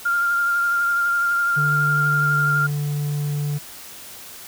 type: tone with vibrato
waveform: sine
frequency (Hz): 1396.9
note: F6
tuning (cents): 0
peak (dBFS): -17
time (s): 0.05-2.67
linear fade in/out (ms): 10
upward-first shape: sine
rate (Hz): 12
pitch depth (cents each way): 19
type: tone with pitch glide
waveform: triangle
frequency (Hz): 147.6 to 146.24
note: D3 to D3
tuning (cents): +9 to -7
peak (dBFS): -19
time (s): 1.56-3.59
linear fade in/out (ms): 20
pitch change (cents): -16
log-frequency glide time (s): 1.9-2.57
effects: white hiss -39 dBFS RMS until 4.47 s